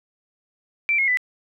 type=tone with pitch steps; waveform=sine; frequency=2343 / 2161 / 1993.1 Hz; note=D7 / C#7 / B6; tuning=-5 / -45 / +15 cents; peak=-17 dBFS; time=0.89-1.172 s; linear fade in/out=0 ms; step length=94 ms; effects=none